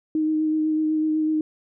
sine tone with vibrato, 311.1 Hz, D#4, in tune, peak -19 dBFS, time 0.15-1.41 s, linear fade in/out 2 ms, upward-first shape sine, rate 8 Hz, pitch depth 15 cents each way, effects none

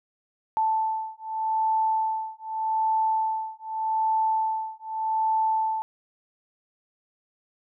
sine beating tone pair, 880 / 880.83 Hz, A5 / A5, 0 / +2 cents, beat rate 0.83 Hz, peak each -26 dBFS, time 0.57-5.82 s, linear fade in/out 0 ms, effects none

